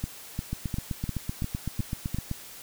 two click trains, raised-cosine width 5 ms, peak -17 / -17 dBFS, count 15 / 7, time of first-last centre 0.53-2.313 / 0.04-2.145 s, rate 7.85 / 2.85 Hz, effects white hiss -45 dBFS RMS until 2.62 s

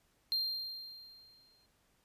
triangle tone with exponential decay, 4186 Hz, C8, in tune, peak -28 dBFS, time 0.32-1.66 s, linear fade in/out 0 ms, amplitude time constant 290 ms, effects pink hiss -73 dBFS RMS until 2.04 s + resampled to 32000 Hz

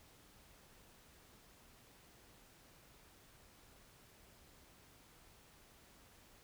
silence, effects pink hiss -64 dBFS RMS until 6.43 s

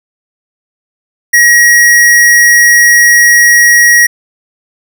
square tone, 1900 Hz, A#6, 33 cents sharp, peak -3 dBFS, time 1.33-4.07 s, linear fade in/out 10 ms, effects none

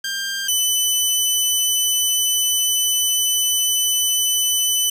15% pulse tone pair in turn, 1590 / 3002 Hz, G6 / F#7, +24 / +24 cents, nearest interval major seventh, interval 1100 cents, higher second, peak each -16 / -9 dBFS, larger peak second, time 0.04-0.48 / 0.48-4.9 s, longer second, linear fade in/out 5 ms, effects resampled to 32000 Hz + 7-bit

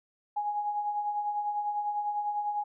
sine tone with tremolo, 830 Hz, G#5, 1 cent flat, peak -26 dBFS, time 0.36-2.64 s, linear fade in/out 10 ms, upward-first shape triangle, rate 10 Hz, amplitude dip 55%, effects none

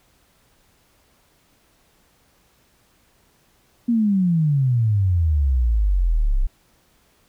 sine exponential sweep, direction down, 241.7 to 30.87 Hz, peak -15 dBFS, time 3.88-6.47 s, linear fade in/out 10 ms, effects pink hiss -60 dBFS RMS until 7.28 s

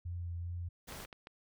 sine tone with vibrato, 86.6 Hz, F2, 14 cents flat, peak -37 dBFS, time 0.05-0.69 s, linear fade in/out 10 ms, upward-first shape triangle, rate 2.5 Hz, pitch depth 21 cents each way
pink noise, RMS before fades -47 dBFS, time 0.87-1.06 s, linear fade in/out 20 ms
clicks, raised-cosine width 0.3 ms, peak -32 dBFS, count 5, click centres 0.923 / 1.002 / 1.05 / 1.128 / 1.271 s
effects none

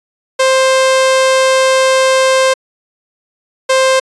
sawtooth tone pair in turn, 525 / 525 Hz, C5 / C5, +6 / +6 cents, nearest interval unison, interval 0 cents, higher neither, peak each -4 dBFS, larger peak neither, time 0.39-2.54 / 3.69-4 s, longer first, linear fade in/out 10 ms, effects resampled to 22050 Hz

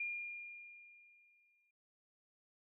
sine tone with exponential decay, 2411 Hz, D7, 45 cents sharp, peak -36 dBFS, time 0-1.71 s, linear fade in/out 5 ms, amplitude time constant 370 ms, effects noise-tail reverb RT60 0.6 s tail -26 dB re dry

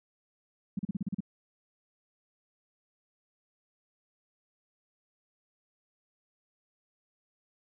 sine tone bursts, 195.7 Hz, G3, 3 cents flat, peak -28 dBFS, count 8, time 0.77-1.205 s, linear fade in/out 5 ms, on 22 ms, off 37 ms, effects none

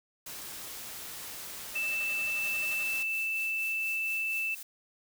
white noise, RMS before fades -42 dBFS, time 0.26-3.03 s, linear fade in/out 5 ms
10% pulse tone bursts, 611 Hz, D#5, 32 cents flat, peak -38 dBFS, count 13, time 1.74-2.835 s, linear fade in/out 5 ms, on 39 ms, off 49 ms
sine tone, 2646 Hz, E7, 6 cents sharp, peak -29 dBFS, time 1.75-4.55 s, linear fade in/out 10 ms
blue noise with tremolo, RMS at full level -43 dBFS, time 2.41-4.63 s, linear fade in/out 5 ms, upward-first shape sine, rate 4.2 Hz, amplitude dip 45%
effects none

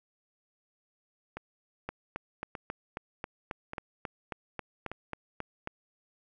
two click trains, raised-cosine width 0.5 ms, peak -20 / -23 dBFS, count 15 / 4, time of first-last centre 1.89-5.674 / 1.37-4.916 s, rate 3.7 / 0.846 Hz, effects none

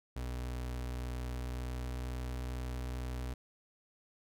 35% pulse tone with pitch glide, 61.74 to 62.24 Hz, B1 to B1, 0 to +14 cents, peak -35 dBFS, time 0.16-3.34 s, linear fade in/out 5 ms, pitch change +14 cents, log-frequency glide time 1.13-2.21 s, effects none

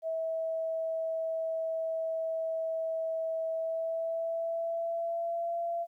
sine tone with pitch glide, 649 to 681.3 Hz, E5 to F5, -27 to -43 cents, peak -30 dBFS, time 0.02-5.87 s, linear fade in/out 50 ms, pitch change +84 cents, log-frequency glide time 3.5-5.58 s, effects 12-bit

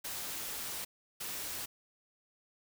white noise bursts at uneven times, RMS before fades -40 dBFS, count 2, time 0.04-0.85 / 1.2-1.66 s, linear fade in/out 10 ms, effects none

